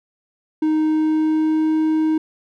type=tone with pitch glide; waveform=triangle; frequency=311.1 to 314 Hz; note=D#4 to D#4; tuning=0 to +16 cents; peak=-13 dBFS; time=0.62-2.18 s; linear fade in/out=5 ms; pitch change=+16 cents; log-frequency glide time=0.83-1.75 s; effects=none